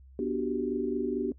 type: chord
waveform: sine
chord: G major seventh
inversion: first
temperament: just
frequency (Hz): 245 / 294 / 367.5 / 392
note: B3 / D4 / F#4 / G4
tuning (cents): -14 / +2 / -12 / 0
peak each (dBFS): -33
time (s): 0.19-1.32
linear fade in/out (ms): 2
effects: noise-tail reverb RT60 0.1 s tail -20 dB re dry + added 66 Hz sine -50 dBFS peak until 1.38 s